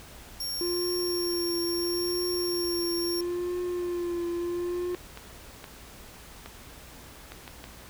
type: tone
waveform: sawtooth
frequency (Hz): 5530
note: F8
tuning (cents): -18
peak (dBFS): -28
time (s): 0.4-3.21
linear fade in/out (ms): 5
type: tone with vibrato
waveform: triangle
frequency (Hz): 350.4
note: F4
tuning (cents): +6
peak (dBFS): -26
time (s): 0.61-4.95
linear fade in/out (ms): 0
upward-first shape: triangle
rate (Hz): 0.75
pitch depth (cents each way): 35
type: clicks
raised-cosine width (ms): 0.3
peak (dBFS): -24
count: 7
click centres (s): 4.946 / 5.174 / 5.642 / 6.46 / 7.32 / 7.478 / 7.641
effects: added 60 Hz sine -53 dBFS peak until 7.89 s + pink hiss -48 dBFS RMS until 7.89 s